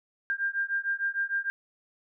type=beating tone pair; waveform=sine; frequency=1594 / 1600.6 Hz; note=G6 / G6; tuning=+28 / +36 cents; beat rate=6.6 Hz; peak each=-30 dBFS; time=0.3-1.5 s; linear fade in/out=0 ms; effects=none